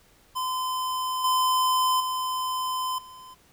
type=tone with level steps; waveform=square; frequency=1024 Hz; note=C6; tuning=38 cents flat; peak=-27 / -21 / -27 / -44 dBFS; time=0.35-3.35 s; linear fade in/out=20 ms; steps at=1.24 / 2 / 2.98 s; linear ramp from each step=5 ms; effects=pink hiss -59 dBFS RMS until 3.52 s